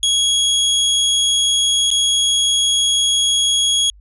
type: tone with dropouts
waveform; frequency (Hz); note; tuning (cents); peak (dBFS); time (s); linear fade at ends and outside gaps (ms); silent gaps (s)
sawtooth; 3322; G#7; 0; -10; 0.03-3.9; 1; 1.904-1.913
effects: added 50 Hz sine -42 dBFS peak until 4 s + resampled to 24000 Hz